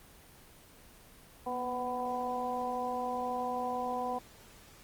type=harmonic tone with a mistuned harmonic; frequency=249.5 Hz; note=B3; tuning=18 cents sharp; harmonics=1 / 2 / 3 / 4; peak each=-41 / -38 / -35 / -38 dBFS; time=1.46-4.19 s; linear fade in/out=10 ms; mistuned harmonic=1; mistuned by=-39 cents; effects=pink hiss -56 dBFS RMS until 4.83 s + Opus 24 kbps